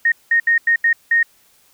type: tone bursts at uneven times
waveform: sine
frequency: 1855 Hz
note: A#6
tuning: 9 cents flat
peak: -11 dBFS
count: 6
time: 0.05-0.12 / 0.31-0.4 / 0.47-0.58 / 0.67-0.76 / 0.84-0.93 / 1.11-1.23 s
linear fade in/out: 5 ms
effects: white hiss -55 dBFS RMS until 1.73 s